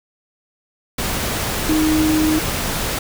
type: tone in noise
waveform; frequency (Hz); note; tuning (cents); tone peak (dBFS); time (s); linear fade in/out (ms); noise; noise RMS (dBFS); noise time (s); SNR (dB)
sine; 311.1; D#4; 0; -14; 1.69-2.39; 5; pink; -22; 0.98-2.99; +5
effects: none